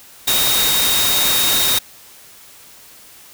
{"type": "tone in noise", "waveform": "sine", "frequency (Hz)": 3729, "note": "A#7", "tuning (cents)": 0, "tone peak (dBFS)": -18, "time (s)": [0.27, 1.79], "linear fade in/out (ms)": 10, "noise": "white", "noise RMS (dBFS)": -17, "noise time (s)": [0.27, 1.79], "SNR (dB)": -4, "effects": ["white hiss -43 dBFS RMS until 3.33 s"]}